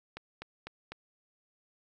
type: click train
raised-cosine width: 0.3 ms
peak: -25 dBFS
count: 4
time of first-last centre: 0.17-0.92 s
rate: 4 Hz
effects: none